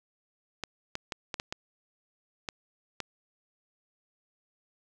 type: clicks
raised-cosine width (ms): 0.2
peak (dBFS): -16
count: 8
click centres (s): 0.637 / 0.954 / 1.122 / 1.342 / 1.399 / 1.525 / 2.488 / 3.003
effects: none